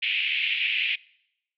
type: band-pass noise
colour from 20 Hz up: pink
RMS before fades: -26 dBFS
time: 0.02-0.96 s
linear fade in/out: 10 ms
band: 2300 to 3000 Hz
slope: 48 dB/octave
effects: noise-tail reverb RT60 0.8 s tail -24 dB re dry